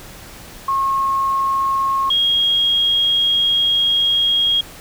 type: tone pair in turn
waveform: sine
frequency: 1084 / 3270 Hz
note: C#6 / G#7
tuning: -39 / -28 cents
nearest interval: octave + perfect fifth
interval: 1911 cents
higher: second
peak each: -15 / -13 dBFS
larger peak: second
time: 0.68-2.1 / 2.1-4.61 s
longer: second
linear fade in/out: 5 ms
effects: pink hiss -38 dBFS RMS until 4.8 s